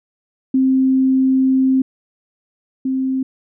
sine tone pair in turn, 263 / 263 Hz, C4 / C4, +9 / +9 cents, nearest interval unison, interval 0 cents, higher neither, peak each -11 / -16 dBFS, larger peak first, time 0.54-1.82 / 2.85-3.23 s, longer first, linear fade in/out 5 ms, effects none

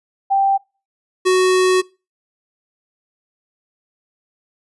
sine / square tone pair in turn, 785 / 370.5 Hz, G5 / F#4, +2 / +2 cents, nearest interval octave + minor second, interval 1300 cents, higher first, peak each -12 dBFS, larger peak neither, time 0.3-0.58 / 1.25-1.82 s, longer second, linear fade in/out 20 ms, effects noise-tail reverb RT60 0.3 s tail -23 dB re dry + resampled to 24000 Hz

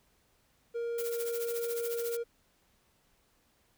triangle tone, 468.8 Hz, A#4, 10 cents sharp, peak -30 dBFS, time 0.74-2.24 s, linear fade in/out 20 ms
blue noise with tremolo, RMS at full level -38 dBFS, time 0.98-2.17 s, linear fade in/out 5 ms, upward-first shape triangle, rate 14 Hz, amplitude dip 85%
effects pink hiss -70 dBFS RMS until 3.77 s

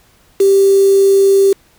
sine tone with quantisation, 392 Hz, G4, in tune, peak -6 dBFS, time 0.4-1.53 s, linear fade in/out 5 ms, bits 4, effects pink hiss -51 dBFS RMS until 1.78 s

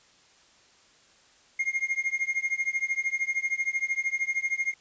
triangle tone with tremolo, 2132 Hz, C7, 32 cents sharp, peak -20 dBFS, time 1.59-4.74 s, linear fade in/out 5 ms, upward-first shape triangle, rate 13 Hz, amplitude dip 100%, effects white hiss -59 dBFS RMS until 4.8 s + resampled to 16000 Hz

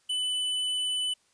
sine tone with tanh clipping, 2997 Hz, F#7, 22 cents sharp, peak -28 dBFS, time 0.09-1.14 s, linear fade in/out 10 ms, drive 17 dB, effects white hiss -67 dBFS RMS until 1.33 s + resampled to 22050 Hz

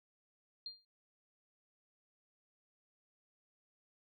sine tone with exponential decay, 4200 Hz, C8, 6 cents sharp, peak -39 dBFS, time 0.66-0.85 s, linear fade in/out 2 ms, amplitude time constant 41 ms, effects none

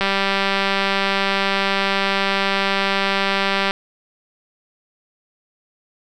click train, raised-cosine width 0.3 ms, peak -3 dBFS, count 726, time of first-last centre 0.01-3.709 s, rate 196 Hz, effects none

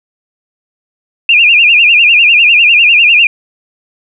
sine tone with vibrato, 2600 Hz, E7, 24 cents flat, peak -3 dBFS, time 1.29-3.27 s, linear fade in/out 2 ms, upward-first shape sine, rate 10 Hz, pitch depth 140 cents each way, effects none

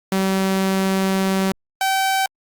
sawtooth tone pair in turn, 191.6 / 770.4 Hz, G3 / G5, -39 / -30 cents, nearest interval 2 octaves, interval 2409 cents, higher second, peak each -13 / -13 dBFS, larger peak neither, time 0.12-1.52 / 1.81-2.26 s, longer first, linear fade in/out 2 ms, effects Opus 48 kbps

